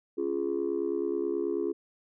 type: chord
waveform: sine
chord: Db major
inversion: none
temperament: just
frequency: 277.2 / 346.5 / 415.8 Hz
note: Db4 / F4 / Ab4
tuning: 0 / -14 / +2 cents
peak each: -34 / -29 / -30 dBFS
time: 0.17-1.73 s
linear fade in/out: 20 ms
effects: tanh soft clip ceiling -21 dBFS